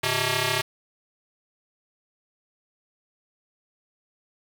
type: ring-modulated tone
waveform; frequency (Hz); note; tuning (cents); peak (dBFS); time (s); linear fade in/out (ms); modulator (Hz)
5% pulse; 253.3; B3; +44; -8; 0.03-0.62; 10; 1410
effects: none